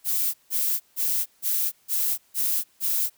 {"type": "noise bursts", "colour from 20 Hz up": "violet", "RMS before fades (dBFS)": -24, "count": 7, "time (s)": [0.04, 3.1], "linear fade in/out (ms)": 50, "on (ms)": 300, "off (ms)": 160, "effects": ["white hiss -62 dBFS RMS until 3.17 s"]}